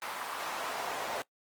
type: noise with high-pass filter sweep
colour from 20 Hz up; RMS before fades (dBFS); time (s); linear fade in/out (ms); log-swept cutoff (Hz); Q
brown; -37; 0.02-1.22; 0; 1100 to 670; 1.4
effects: noise-tail reverb RT60 0.1 s tail -21 dB re dry + Opus 24 kbps